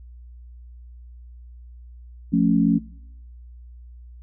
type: chord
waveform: sine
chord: F augmented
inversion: none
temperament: equal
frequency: 174.61 / 220 / 277.2 Hz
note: F3 / A3 / C#4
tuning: 0 / 0 / 0 cents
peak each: -20 dBFS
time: 2.32-2.79 s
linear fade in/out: 20 ms
effects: noise-tail reverb RT60 0.8 s tail -24 dB re dry + added 60 Hz sine -40 dBFS peak until 4.22 s